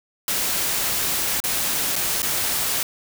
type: noise with dropouts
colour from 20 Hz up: white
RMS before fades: -23 dBFS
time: 0.28-2.83 s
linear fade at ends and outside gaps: 1 ms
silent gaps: 1.402-1.439 / 1.956-1.962 / 2.22-2.229 s
effects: none